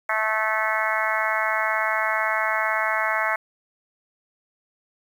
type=harmonic tone; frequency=217.9 Hz; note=A3; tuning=17 cents flat; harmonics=3 / 4 / 5 / 6 / 7 / 8 / 9 / 10; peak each=-29 / -29 / -29 / -29 / -29 / -29 / -29 / -29 dBFS; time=0.09-3.36 s; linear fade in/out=5 ms; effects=8-bit